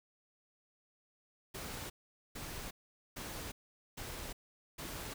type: noise bursts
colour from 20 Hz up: pink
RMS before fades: -44 dBFS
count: 5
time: 1.54-5.14 s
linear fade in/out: 10 ms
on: 360 ms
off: 450 ms
effects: none